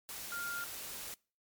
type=tone in noise; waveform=sine; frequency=1400 Hz; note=F6; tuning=4 cents sharp; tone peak=-38 dBFS; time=0.32-0.64 s; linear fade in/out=0 ms; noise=white; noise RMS=-44 dBFS; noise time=0.09-1.14 s; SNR=+3 dB; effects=noise-tail reverb RT60 0.4 s tail -26 dB re dry + MP3 96 kbps